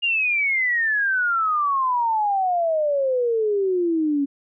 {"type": "exponential sweep", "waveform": "sine", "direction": "down", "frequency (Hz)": [2841, 275.2], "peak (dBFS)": -18, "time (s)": [0.02, 4.26], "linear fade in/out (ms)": 20, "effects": []}